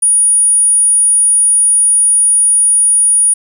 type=tone; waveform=sine; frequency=9600 Hz; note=D9; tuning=37 cents sharp; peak=-5 dBFS; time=0.02-3.34 s; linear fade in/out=10 ms; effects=tanh soft clip ceiling -3 dBFS + 7-bit